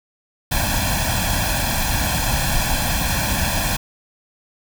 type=noise with comb filter; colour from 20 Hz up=pink; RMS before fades=-20 dBFS; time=0.51-3.77 s; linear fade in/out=10 ms; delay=1.2 ms; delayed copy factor=+0.9; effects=none